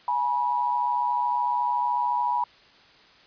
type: tone pair together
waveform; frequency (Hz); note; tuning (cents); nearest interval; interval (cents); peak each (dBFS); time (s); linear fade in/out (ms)
sine; 839 / 972.8; G#5 / B5; +17 / -26; minor third; 257; -28 / -23; 0.08-2.44; 2
effects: white hiss -54 dBFS RMS until 3.26 s + resampled to 11025 Hz